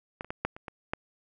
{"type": "clicks", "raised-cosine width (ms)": 0.5, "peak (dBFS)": [-19, -30, -18, -12, -28, -23, -14], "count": 7, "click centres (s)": [0.209, 0.246, 0.305, 0.45, 0.565, 0.682, 0.935], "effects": []}